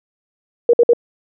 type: tone bursts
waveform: sine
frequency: 475.6 Hz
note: A#4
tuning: 35 cents sharp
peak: -7 dBFS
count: 3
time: 0.69-0.934 s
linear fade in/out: 2 ms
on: 44 ms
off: 56 ms
effects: none